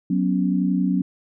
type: chord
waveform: sine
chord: F# suspended fourth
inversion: none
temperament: just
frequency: 185 / 246.7 / 277.5 Hz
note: F#3 / B3 / C#4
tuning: 0 / -2 / +2 cents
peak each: -20 / -25 / -23 dBFS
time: 0.1-1.02 s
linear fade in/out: 5 ms
effects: none